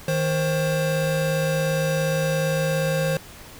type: tone pair together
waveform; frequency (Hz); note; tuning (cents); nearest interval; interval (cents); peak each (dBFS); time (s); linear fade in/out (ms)
square; 157.7 / 530.4; D#3 / C5; +24 / +23; octave + major sixth; 2099; -24; 0.08-3.17; 2
effects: pink hiss -43 dBFS RMS until 3.59 s